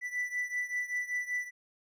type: beating tone pair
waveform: triangle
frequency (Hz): 1975.5 / 1980.7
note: B6 / B6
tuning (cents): 0 / +5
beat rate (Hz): 5.2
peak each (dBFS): -32 / -35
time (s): 0.01-1.51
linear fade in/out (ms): 50
effects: none